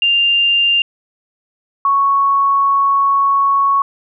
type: tone pair in turn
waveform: sine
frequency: 2794 / 1108.8 Hz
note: F7 / C#6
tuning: 0 / 0 cents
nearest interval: octave + major third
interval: 1600 cents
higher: first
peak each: -10 dBFS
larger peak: neither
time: 0.02-0.82 / 1.85-3.82 s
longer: second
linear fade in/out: 2 ms
effects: none